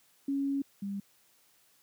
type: tone pair in turn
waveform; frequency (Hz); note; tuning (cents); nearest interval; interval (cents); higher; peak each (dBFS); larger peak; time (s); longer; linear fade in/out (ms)
sine; 277.2 / 199.06; C#4 / G3; 0 / +27; tritone; 573; first; -28 / -33; first; 0.28-0.62 / 0.82-1; first; 5
effects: white hiss -66 dBFS RMS until 1.82 s + high-pass 80 Hz 12 dB/octave